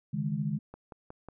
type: chord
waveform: sine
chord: C# suspended second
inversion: none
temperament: equal with one note detuned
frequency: 141.01 / 155.56 / 207.7 Hz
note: C#3 / D#3 / G#3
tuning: +30 / 0 / 0 cents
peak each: -34 / -32 / -33 dBFS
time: 0.13-0.59 s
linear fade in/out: 10 ms
type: click train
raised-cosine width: 1 ms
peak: -30 dBFS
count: 4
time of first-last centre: 0.74-1.286 s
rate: 5.49 Hz
effects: none